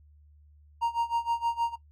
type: tone with tremolo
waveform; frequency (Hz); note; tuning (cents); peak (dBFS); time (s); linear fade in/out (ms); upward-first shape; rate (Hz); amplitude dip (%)
triangle; 933; A#5; +1; -21; 0.81-1.76; 20; sine; 6.4; 90
effects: noise-tail reverb RT60 0.1 s tail -18 dB re dry + added 74 Hz sine -54 dBFS peak until 1.91 s